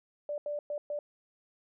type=tone bursts at uneven times; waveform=sine; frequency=587.3 Hz; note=D5; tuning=in tune; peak=-32 dBFS; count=4; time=0.29-0.38 / 0.46-0.59 / 0.7-0.78 / 0.9-0.99 s; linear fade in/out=2 ms; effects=none